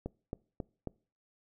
click train, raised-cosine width 2 ms, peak -23 dBFS, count 4, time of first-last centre 0.06-0.873 s, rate 3.69 Hz, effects noise-tail reverb RT60 0.4 s tail -24 dB re dry

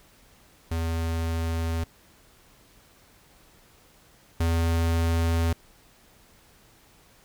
square tone pair in turn, 82.41 / 83.08 Hz, E2 / E2, 0 / +14 cents, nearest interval unison, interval 14 cents, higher second, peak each -26 / -22 dBFS, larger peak second, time 0.71-1.84 / 4.4-5.53 s, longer neither, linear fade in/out 5 ms, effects pink hiss -57 dBFS RMS until 7.24 s

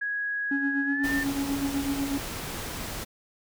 sine tone with pitch glide, 1661.2 to 1790.7 Hz, G#6 to A6, 0 to +30 cents, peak -27 dBFS, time 0.01-1.24 s, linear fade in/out 10 ms, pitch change +130 cents, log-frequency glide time 0.84-1.09 s
triangle tone with tremolo, 278.5 Hz, C#4, 8 cents sharp, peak -22 dBFS, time 0.51-2.18 s, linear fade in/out 5 ms, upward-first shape sine, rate 8.1 Hz, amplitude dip 60%
pink noise, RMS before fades -35 dBFS, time 1.03-3.05 s, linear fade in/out 20 ms
effects none

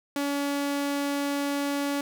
sawtooth tone, 283.6 Hz, C#4, 40 cents sharp, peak -22 dBFS, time 0.16-2.01 s, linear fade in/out 2 ms, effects none

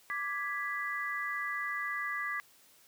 sine chord, G# diminished, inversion second, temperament equal, 1174.7 / 1661.2 / 1975.5 Hz, D6 / G#6 / B6, 0 / 0 / 0 cents, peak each -38 / -38 / -36 dBFS, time 0.1-2.4 s, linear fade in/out 0 ms, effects white hiss -62 dBFS RMS until 2.87 s + high-pass 80 Hz 12 dB/octave

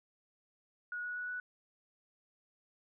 sine tone with pitch steps, 1454 / 1462.4 / 1470.9 / 1479.4 Hz, F#6 / F#6 / F#6 / F#6, -31 / -21 / -11 / -1 cents, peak -37 dBFS, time 0.92-1.4 s, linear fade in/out 2 ms, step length 120 ms, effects none

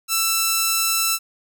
5% pulse tone, 1330 Hz, E6, 15 cents sharp, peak -6 dBFS, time 0.08-1.19 s, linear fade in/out 50 ms, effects none

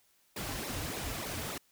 pink noise with flanger, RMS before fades -38 dBFS, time 0.36-1.58 s, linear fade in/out 5 ms, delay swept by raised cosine 0.63 to 5.63 ms, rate 3.4 Hz, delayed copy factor -1, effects white hiss -69 dBFS RMS until 1.71 s

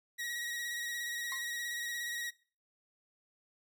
sawtooth tone with vibrato, 1903 Hz, A#6, 35 cents sharp, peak -33 dBFS, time 0.18-2.31 s, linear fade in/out 20 ms, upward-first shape square, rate 17 Hz, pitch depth 22 cents each way
35% pulse tone with exponential decay, 1061 Hz, C6, 24 cents sharp, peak -37 dBFS, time 1.32-1.47 s, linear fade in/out 1 ms, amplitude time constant 32 ms
effects noise-tail reverb RT60 0.4 s tail -22 dB re dry

